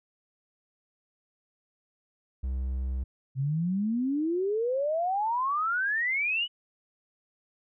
triangle tone, 64.7 Hz, C2, 19 cents flat, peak -26 dBFS, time 2.43-3.04 s, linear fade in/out 10 ms
sine exponential sweep, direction up, 128.3 to 3000 Hz, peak -25 dBFS, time 3.35-6.48 s, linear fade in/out 50 ms
effects none

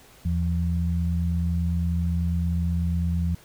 sine tone pair together, 81.64 / 171.5 Hz, E2 / F3, -16 / -31 cents, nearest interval octave + minor second, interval 1285 cents, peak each -23 / -26 dBFS, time 0.25-3.35 s, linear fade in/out 5 ms, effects pink hiss -52 dBFS RMS until 3.44 s

